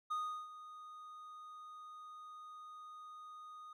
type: tone with ADSR envelope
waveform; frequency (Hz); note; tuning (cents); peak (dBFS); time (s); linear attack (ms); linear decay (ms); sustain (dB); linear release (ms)
triangle; 1238; D#6; -9; -33; 0.1-3.73; 15; 360; -15; 4
effects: none